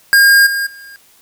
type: tone with level steps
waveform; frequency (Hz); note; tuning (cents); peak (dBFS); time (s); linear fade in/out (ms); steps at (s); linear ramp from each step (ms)
square; 1616; G#6; -48; -6 / -16 / -34; 0.13-0.96; 0; 0.46 / 0.66; 10
effects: white hiss -49 dBFS RMS until 1.21 s